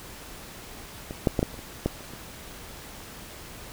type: clicks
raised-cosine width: 2 ms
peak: -21 / -6 / -9 / -9 / -28 / -27 / -10 / -28 / -28 dBFS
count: 9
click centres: 1.109 / 1.272 / 1.392 / 1.429 / 1.542 / 1.591 / 1.86 / 2.007 / 2.136 s
effects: pink hiss -43 dBFS RMS until 3.72 s